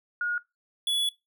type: tone pair in turn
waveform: sine / square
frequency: 1438 / 3408 Hz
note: F#6 / G#7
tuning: -50 / +44 cents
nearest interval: octave + minor third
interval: 1494 cents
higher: second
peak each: -25 dBFS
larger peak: neither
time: 0.21-0.38 / 0.87-1.09 s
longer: second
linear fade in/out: 2 ms
effects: noise-tail reverb RT60 0.2 s tail -21 dB re dry